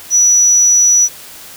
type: tone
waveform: sine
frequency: 5890 Hz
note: F#8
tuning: 9 cents flat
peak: -6 dBFS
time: 0.1-1.09 s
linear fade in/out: 50 ms
effects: white hiss -34 dBFS RMS until 1.56 s